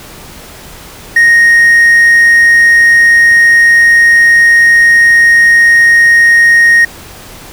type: tone with hard clipping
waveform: triangle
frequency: 1864.7 Hz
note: A#6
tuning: in tune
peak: -3 dBFS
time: 1.16-6.85 s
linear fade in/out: 5 ms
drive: 5 dB
effects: pink hiss -31 dBFS RMS until 7.52 s